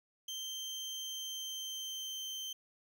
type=tone with pitch glide; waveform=30% pulse; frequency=3136 to 3116 Hz; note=G7 to G7; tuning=0 to -11 cents; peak=-37 dBFS; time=0.28-2.53 s; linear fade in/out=5 ms; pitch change=-11 cents; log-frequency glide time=0.96-2.19 s; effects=none